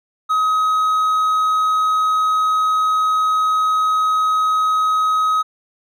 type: tone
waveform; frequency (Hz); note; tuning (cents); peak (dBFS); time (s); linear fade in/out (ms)
triangle; 1267; D#6; +31; -12; 0.29-5.43; 20
effects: none